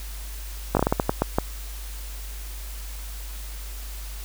slowing click train, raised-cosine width 1 ms, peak -5 dBFS, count 10, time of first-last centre 0.75-1.385 s, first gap 19 ms, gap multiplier 1.31, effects added 50 Hz sine -33 dBFS peak until 4.24 s + white hiss -42 dBFS RMS until 4.24 s

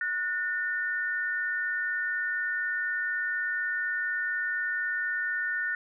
sine tone pair together, 1465.9 / 1810 Hz, F#6 / A6, -17 / +48 cents, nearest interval major third, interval 365 cents, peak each -30 / -30 dBFS, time 0.01-5.75 s, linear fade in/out 2 ms, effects none

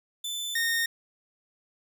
sawtooth tone pair in turn, 3520 / 1842.2 Hz, A7 / A#6, 0 / -21 cents, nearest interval major seventh, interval 1121 cents, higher first, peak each -28 / -21 dBFS, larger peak second, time 0.24-0.55 / 0.55-0.86 s, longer neither, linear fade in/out 5 ms, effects none

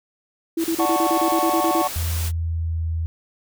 sine tone bursts, 329.6 Hz, E4, in tune, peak -19 dBFS, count 12, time 0.57-1.82 s, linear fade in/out 5 ms, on 73 ms, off 34 ms
white noise, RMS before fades -31 dBFS, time 0.57-2.32 s, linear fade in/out 50 ms
triangle chord, D major seventh, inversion none, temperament equal, 587.3 / 740 / 880 / 1108.7 Hz, D5 / F#5 / A5 / C#6, 0 / 0 / 0 / 0 cents, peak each -24 / -21 / -25 / -22 dBFS, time 0.79-1.88 s, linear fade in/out 10 ms
sine tone with pitch glide, 82.7 to 81.75 Hz, E2 to E2, +6 to -14 cents, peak -21 dBFS, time 1.96-3.06 s, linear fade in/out 0 ms, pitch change -20 cents, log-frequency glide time 2.41-2.84 s
effects none

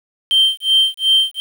triangle tone with tremolo, 3136 Hz, G7, in tune, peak -6 dBFS, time 0.31-1.4 s, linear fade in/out 0 ms, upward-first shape sine, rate 2.7 Hz, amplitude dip 100%, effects tanh soft clip ceiling -4 dBFS + 7-bit

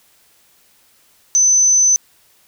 sine tone, 6090 Hz, F#8, 49 cents sharp, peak -9 dBFS, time 1.35-1.96 s, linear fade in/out 0 ms, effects white hiss -54 dBFS RMS until 2.47 s

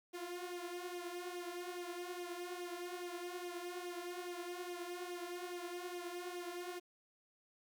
sawtooth tone with flanger, 353.6 Hz, F4, 22 cents sharp, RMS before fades -45 dBFS, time 0.13-6.8 s, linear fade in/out 20 ms, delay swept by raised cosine 0.32 to 5.32 ms, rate 2.4 Hz, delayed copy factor +0.65, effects 11-bit

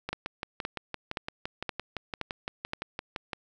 two click trains, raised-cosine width 0.3 ms, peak -17 / -15 dBFS, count 20 / 6, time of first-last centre 0.09-3.332 / 0.13-2.734 s, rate 5.86 / 1.92 Hz, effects none

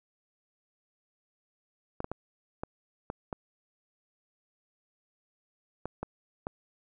clicks, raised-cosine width 1 ms, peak -20 dBFS, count 9, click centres 2.004 / 2.044 / 2.116 / 2.635 / 3.101 / 3.328 / 5.856 / 6.03 / 6.469 s, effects none

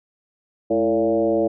sine tone with frequency modulation, 450.5 Hz, A4, 41 cents sharp, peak -16 dBFS, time 0.7-1.48 s, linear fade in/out 10 ms, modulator 118 Hz, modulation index 1.6, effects none

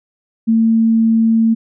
sine tone, 225.4 Hz, A3, 42 cents sharp, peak -9 dBFS, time 0.47-1.55 s, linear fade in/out 20 ms, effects none

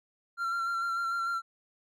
triangle tone with vibrato, 1369 Hz, F6, 35 cents flat, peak -27 dBFS, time 0.37-1.42 s, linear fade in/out 50 ms, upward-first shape square, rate 6.7 Hz, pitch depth 20 cents each way, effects none

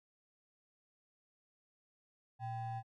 triangle ring-modulated tone, 449.2 Hz, A4, 36 cents sharp, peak -33 dBFS, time 2.39-2.83 s, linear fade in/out 50 ms, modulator 332 Hz, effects MP3 48 kbps

